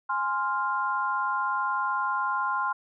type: chord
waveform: sine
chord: F minor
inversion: first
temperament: equal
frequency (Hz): 830.6 / 1046.5 / 1396.9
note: Ab5 / C6 / F6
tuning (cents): 0 / 0 / 0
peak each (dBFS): -32 / -27 / -30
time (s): 0.09-2.73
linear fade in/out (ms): 10
effects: none